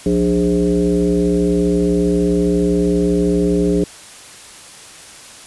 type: tone with frequency modulation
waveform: sine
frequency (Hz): 293.7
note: D4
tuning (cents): 0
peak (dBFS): -12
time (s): 0.06-3.84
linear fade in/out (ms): 2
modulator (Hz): 115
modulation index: 1.5
effects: white hiss -38 dBFS RMS until 5.46 s + resampled to 24000 Hz